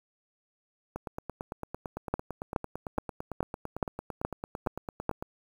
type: two click trains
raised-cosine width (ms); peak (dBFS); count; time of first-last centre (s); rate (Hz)
1; -12 / -21; 8 / 39; 2.14-5.094 / 0.96-5.225; 2.37 / 8.91
effects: 8-bit